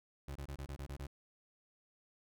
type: tone bursts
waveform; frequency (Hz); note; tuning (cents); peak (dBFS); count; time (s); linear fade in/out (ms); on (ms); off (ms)
30% pulse; 69.3; C#2; 0; -39; 8; 0.28-1.069; 5; 75; 27
effects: none